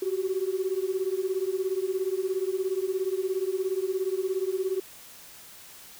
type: beating tone pair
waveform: sine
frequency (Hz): 369.5 / 386.5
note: F#4 / G4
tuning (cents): -2 / -24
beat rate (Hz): 17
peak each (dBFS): -28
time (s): 0.02-4.8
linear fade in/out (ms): 5
effects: tanh soft clip ceiling -18 dBFS + white hiss -48 dBFS RMS until 5.99 s